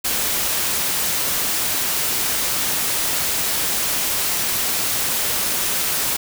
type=noise; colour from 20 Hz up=white; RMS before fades=-21 dBFS; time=0.04-6.17 s; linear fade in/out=10 ms; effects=none